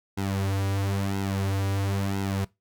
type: tone with flanger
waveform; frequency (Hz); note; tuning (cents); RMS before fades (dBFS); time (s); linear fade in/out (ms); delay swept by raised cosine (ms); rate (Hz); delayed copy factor
sawtooth; 98; G2; 0; -27; 0.17-2.45; 10; 1.7 to 5.7; 0.99; -0.95
effects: noise-tail reverb RT60 0.2 s tail -20 dB re dry